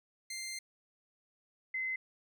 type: tone pair in turn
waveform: 15% pulse / sine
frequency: 2093 / 2053 Hz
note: C7 / C7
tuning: 0 / -33 cents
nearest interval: unison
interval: 33 cents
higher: first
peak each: -33 / -33 dBFS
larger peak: neither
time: 0.3-0.59 / 1.74-1.96 s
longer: first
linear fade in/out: 5 ms
effects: none